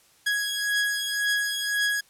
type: beating tone pair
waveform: sawtooth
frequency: 1661.2 / 1663.1 Hz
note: G#6 / G#6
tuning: 0 / +2 cents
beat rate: 1.9 Hz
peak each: -22 / -25 dBFS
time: 0.26-2.01 s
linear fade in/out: 10 ms
effects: white hiss -59 dBFS RMS until 2.09 s + low-pass 12000 Hz 12 dB/octave